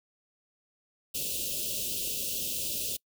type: band-stop noise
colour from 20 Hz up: white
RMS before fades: -33 dBFS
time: 1.14-2.97 s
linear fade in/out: 10 ms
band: 610 to 2600 Hz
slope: 96 dB/octave
effects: noise-tail reverb RT60 0.1 s tail -25 dB re dry